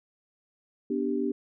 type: chord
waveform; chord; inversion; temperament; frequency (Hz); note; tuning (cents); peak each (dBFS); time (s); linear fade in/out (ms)
sine; G major; first; equal; 246.9 / 293.7 / 392; B3 / D4 / G4; 0 / 0 / 0; -30; 0.9-1.32; 5
effects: none